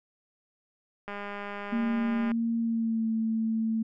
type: click train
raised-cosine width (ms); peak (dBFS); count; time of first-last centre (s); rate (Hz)
0.5; -23; 252; 1.08-2.316; 203
type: tone with pitch glide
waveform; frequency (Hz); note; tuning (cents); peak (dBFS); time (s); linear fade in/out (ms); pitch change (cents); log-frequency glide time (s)
sine; 230.3 to 223.1; A#3 to A3; -21 to +24; -25; 1.72-3.83; 10; -55; 2.59-3.09
effects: none